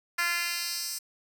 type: tone with high-pass filter sweep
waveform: 10% pulse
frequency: 345.2 Hz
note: F4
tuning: 20 cents flat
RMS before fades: -31 dBFS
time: 0.18-0.99 s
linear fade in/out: 10 ms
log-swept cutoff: 1600 to 6900 Hz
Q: 1.4
effects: 9-bit